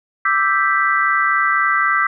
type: chord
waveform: sine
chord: E minor seventh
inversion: third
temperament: equal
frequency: 1174.7 / 1318.5 / 1568 / 1975.5 Hz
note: D6 / E6 / G6 / B6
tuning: 0 / 0 / 0 / 0 cents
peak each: -19 dBFS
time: 0.25-2.07 s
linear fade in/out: 5 ms
effects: none